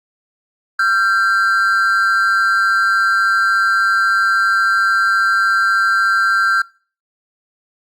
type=tone pair together; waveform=triangle; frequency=1370 / 1573.2 Hz; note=F6 / G6; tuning=-34 / +6 cents; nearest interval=major second; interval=240 cents; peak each=-13 dBFS; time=0.79-6.62 s; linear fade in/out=5 ms; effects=noise-tail reverb RT60 0.4 s tail -23 dB re dry + Opus 48 kbps